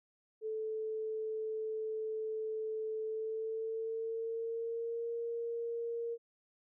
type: tone with pitch glide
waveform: sine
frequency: 437.3 to 466 Hz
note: A4 to A#4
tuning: -11 to -1 cents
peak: -35 dBFS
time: 0.41-6.18 s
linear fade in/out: 50 ms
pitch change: +110 cents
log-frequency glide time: 3.03-5.1 s
effects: none